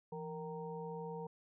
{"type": "harmonic tone with a mistuned harmonic", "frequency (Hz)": 154.7, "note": "D#3", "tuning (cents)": -10, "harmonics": [1, 3, 5, 6], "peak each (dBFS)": [-46, -44, -53, -49], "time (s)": [0.12, 1.27], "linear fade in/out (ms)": 5, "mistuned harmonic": 1, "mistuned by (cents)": 140, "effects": []}